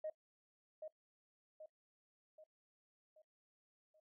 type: tone with echo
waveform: sine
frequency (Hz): 622.3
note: D#5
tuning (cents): 0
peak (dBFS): -39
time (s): 0.04-0.1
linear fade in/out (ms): 5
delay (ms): 780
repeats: 5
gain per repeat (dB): -6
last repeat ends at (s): 4
effects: noise-tail reverb RT60 0.1 s tail -19 dB re dry + tanh soft clip ceiling -35 dBFS